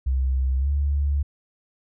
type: tone with pitch glide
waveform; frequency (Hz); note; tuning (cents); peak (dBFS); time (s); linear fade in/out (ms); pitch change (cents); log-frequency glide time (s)
sine; 65.41 to 71.33; C2 to D2; 0 to -50; -19; 0.06-1.23; 10; +150; 0.58-0.69
effects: none